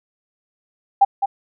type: tone with echo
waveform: sine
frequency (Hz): 794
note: G5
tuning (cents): +22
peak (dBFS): -7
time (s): 1.01-1.05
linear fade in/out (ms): 10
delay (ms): 210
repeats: 1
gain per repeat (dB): -8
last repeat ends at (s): 1.26
effects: none